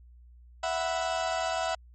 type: chord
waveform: 35% pulse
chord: E suspended second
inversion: none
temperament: equal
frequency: 659.3 / 740 / 987.8 Hz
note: E5 / F#5 / B5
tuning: 0 / 0 / 0 cents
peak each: -29 / -30 / -35 dBFS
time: 0.63-1.75 s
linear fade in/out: 5 ms
effects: added 60 Hz sine -50 dBFS peak until 1.94 s + MP3 32 kbps